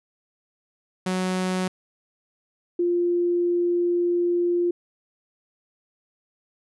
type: tone pair in turn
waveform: sawtooth / sine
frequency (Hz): 185 / 349.2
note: F#3 / F4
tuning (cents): 0 / 0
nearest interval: major seventh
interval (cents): 1100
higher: second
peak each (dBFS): -19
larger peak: neither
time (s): 1.06-1.68 / 2.79-4.71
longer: second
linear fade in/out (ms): 5
effects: resampled to 24000 Hz